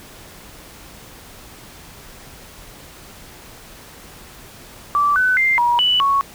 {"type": "tone with pitch steps", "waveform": "sine", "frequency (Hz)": [1162, 1506, 2096, 957, 2969, 1109], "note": ["D6", "F#6", "C7", "A#5", "F#7", "C#6"], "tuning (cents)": [-19, 30, 2, 45, 5, 0], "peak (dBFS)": -13, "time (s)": [4.95, 6.21], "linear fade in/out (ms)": 0, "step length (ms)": 210, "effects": ["pink hiss -41 dBFS RMS until 6.34 s"]}